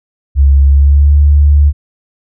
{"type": "tone with pitch glide", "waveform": "sine", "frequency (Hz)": [69.3, 72.66], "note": ["C#2", "D2"], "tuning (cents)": [0, -18], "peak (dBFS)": -3, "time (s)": [0.35, 1.73], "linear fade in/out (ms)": 50, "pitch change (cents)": 82, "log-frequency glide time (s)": [0.68, 1.15], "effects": []}